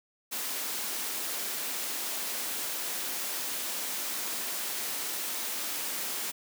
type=high-pass noise; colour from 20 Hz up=white; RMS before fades=-34 dBFS; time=0.31-6.32 s; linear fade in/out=20 ms; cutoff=200 Hz; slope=24 dB/octave; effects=none